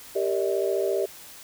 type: chord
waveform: sine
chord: E half-diminished seventh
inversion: first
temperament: equal with one note detuned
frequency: 392 / 466.2 / 587.3 / 642.3 Hz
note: G4 / Bb4 / D5 / E5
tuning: 0 / 0 / 0 / -45 cents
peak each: -25 / -30 / -29 / -30 dBFS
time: 0.15-1.06 s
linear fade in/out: 10 ms
effects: white hiss -45 dBFS RMS until 1.43 s